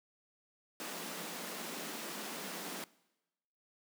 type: high-pass noise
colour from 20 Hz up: pink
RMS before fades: -43 dBFS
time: 0.8-2.84 s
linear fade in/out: 0 ms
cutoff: 170 Hz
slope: 96 dB/octave
effects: noise-tail reverb RT60 1.0 s tail -22 dB re dry